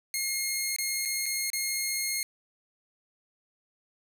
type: tone with dropouts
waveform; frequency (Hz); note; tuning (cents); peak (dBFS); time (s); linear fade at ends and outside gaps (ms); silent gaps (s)
10% pulse; 2145; C7; +42; -19; 0.14-2.23; 1; 0.763-0.785 / 1.052-1.056 / 1.258-1.262 / 1.502-1.532
effects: none